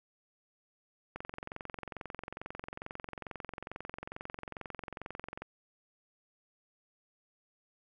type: click train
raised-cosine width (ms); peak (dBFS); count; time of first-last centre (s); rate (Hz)
0.5; -25; 96; 1.16-5.42; 22.3
effects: none